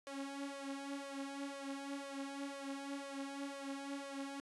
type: tone with flanger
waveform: sawtooth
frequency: 277.2 Hz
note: C#4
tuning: in tune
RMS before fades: -45 dBFS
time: 0.07-4.4 s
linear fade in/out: 0 ms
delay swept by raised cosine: 1.9 to 4.9 ms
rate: 2 Hz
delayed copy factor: +0.8
effects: resampled to 24000 Hz